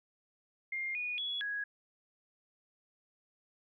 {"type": "tone with pitch steps", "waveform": "sine", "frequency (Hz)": [2116, 2459, 3376, 1661], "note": ["C7", "D#7", "G#7", "G#6"], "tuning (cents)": [19, -21, 28, 0], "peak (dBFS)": -34, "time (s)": [0.72, 1.64], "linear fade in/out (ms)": 5, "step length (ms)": 230, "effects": []}